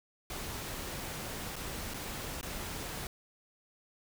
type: noise with dropouts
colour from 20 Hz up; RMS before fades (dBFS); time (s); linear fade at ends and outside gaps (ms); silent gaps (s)
pink; -40; 0.3-3.07; 2; 1.558-1.563 / 1.938-1.942 / 2.412-2.429
effects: none